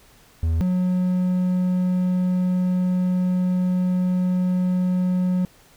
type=tone pair in turn; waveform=triangle; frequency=81.6 / 182.03 Hz; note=E2 / F#3; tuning=-17 / -28 cents; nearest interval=octave + major second; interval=1389 cents; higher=second; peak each=-16 dBFS; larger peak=neither; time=0.43-0.61 / 0.61-5.45 s; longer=second; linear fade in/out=0 ms; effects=pink hiss -53 dBFS RMS until 5.76 s